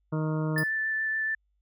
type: harmonic tone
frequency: 155.8 Hz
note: D#3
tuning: 3 cents sharp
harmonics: 1 / 2 / 3 / 4 / 6 / 7 / 8 / 9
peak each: -27 / -33 / -37 / -39 / -43 / -44 / -45 / -46 dBFS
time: 0.12-0.64 s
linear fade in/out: 10 ms
type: tone with vibrato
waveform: sine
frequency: 1760 Hz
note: A6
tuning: in tune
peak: -26 dBFS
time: 0.56-1.35 s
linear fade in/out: 5 ms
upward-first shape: sine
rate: 7 Hz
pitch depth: 8 cents each way
type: tone with exponential decay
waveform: 5% pulse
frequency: 4978 Hz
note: D#8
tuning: in tune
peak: -24 dBFS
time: 0.58-0.71 s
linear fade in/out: 0 ms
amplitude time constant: 28 ms
effects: added 50 Hz sine -69 dBFS peak until 1.61 s